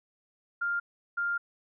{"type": "tone pair in turn", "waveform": "sine", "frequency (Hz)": [1400, 1400], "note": ["F6", "F6"], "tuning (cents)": [4, 4], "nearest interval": "unison", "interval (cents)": 0, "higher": "neither", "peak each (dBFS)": -27, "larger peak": "neither", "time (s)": [[0.61, 0.8], [1.17, 1.38]], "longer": "second", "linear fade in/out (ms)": 10, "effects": []}